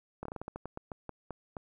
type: slowing click train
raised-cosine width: 1 ms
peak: -25 dBFS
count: 14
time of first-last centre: 0.23-1.568 s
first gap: 24 ms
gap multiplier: 1.22
effects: 11-bit